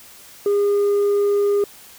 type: tone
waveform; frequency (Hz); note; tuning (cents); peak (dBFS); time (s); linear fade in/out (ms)
sine; 406.6; G#4; -37; -12; 0.46-1.64; 2
effects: tanh soft clip ceiling -14 dBFS + white hiss -44 dBFS RMS until 1.98 s

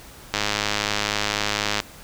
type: click train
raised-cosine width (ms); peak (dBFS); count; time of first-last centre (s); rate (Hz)
0.2; -4; 153; 0.34-1.802; 104
effects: pink hiss -44 dBFS RMS until 2.03 s

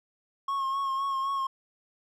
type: tone with vibrato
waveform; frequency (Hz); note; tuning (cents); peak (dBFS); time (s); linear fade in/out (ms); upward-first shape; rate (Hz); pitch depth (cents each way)
triangle; 1087; C#6; -34; -25; 0.48-1.47; 5; sine; 3.9; 32
effects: none

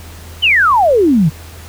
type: exponential sweep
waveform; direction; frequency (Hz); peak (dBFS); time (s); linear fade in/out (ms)
sine; down; 3137 to 142.8; -7; 0.42-1.3; 20
effects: added 82 Hz sine -32 dBFS peak until 1.68 s + pink hiss -37 dBFS RMS until 1.68 s

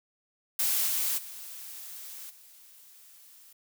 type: noise with level steps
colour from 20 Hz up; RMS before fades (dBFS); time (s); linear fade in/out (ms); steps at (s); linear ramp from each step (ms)
blue; -27 / -29 / -43 / -54; 0.59-3.53; 5; 0.86 / 1.17 / 2.29; 20
effects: none

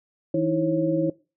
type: tone cluster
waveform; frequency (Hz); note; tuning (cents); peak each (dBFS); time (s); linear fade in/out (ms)
sine; 160.7 / 305.7 / 325.6 / 543; E3 / D#4 / E4 / C#5; -44 / -30 / -21 / -36; -28 / -29 / -23 / -24; 0.34-1.1; 5
effects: noise-tail reverb RT60 0.3 s tail -21 dB re dry

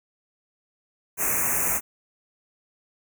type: band-stop noise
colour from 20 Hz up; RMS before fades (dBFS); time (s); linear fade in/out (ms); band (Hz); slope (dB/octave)
white; -24; 1.17-1.81; 50; 2600 to 6000; 96
effects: none

